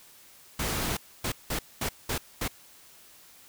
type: noise bursts at uneven times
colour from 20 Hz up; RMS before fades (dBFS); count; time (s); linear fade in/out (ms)
pink; -30; 6; 0.59-0.97 / 1.24-1.32 / 1.5-1.59 / 1.81-1.89 / 2.09-2.18 / 2.41-2.48; 5
effects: white hiss -54 dBFS RMS until 3.48 s